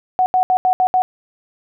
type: tone bursts at uneven times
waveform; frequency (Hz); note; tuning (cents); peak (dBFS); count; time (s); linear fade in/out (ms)
sine; 741; F#5; +2; -11; 6; 0.19-0.26 / 0.34-0.43 / 0.5-0.57 / 0.65-0.73 / 0.8-0.87 / 0.94-1.02; 0
effects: none